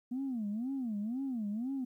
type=tone with vibrato; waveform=sine; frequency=236.2 Hz; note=A#3; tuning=23 cents sharp; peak=-32 dBFS; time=0.11-1.85 s; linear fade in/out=10 ms; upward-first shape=sine; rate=2 Hz; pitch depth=260 cents each way; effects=tanh soft clip ceiling -30 dBFS + 12-bit